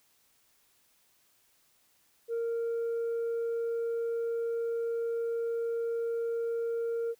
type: tone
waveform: sine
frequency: 463.4 Hz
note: A#4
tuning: 10 cents flat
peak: -27 dBFS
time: 2.28-7.15 s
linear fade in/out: 50 ms
effects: tanh soft clip ceiling -28 dBFS + white hiss -68 dBFS RMS until 7.19 s